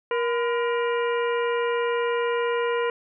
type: harmonic tone with a mistuned harmonic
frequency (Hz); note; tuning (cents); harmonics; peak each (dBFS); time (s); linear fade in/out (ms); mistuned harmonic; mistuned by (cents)
473.2; A#4; +26; 1 / 2 / 3 / 4 / 5 / 6; -23 / -29 / -33 / -35 / -37 / -39; 0.11-2.9; 2; 2; +110
effects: none